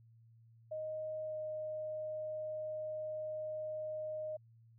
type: tone with pitch glide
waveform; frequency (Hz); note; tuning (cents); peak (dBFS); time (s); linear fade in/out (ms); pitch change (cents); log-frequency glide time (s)
sine; 622.3 to 618.4; D#5 to D#5; 0 to -11; -38; 0.71-4.37; 10; -11; 1.25-1.36
effects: added 114 Hz sine -60 dBFS peak until 4.78 s